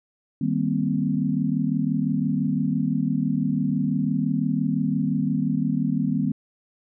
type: chord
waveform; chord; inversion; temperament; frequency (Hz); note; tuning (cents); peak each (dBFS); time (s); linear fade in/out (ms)
sine; C minor seventh; first; equal with one note detuned; 155.56 / 196 / 235.7 / 261.6; Eb3 / G3 / Bb3 / C4; 0 / 0 / +19 / 0; -26; 0.41-6.32; 5
effects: none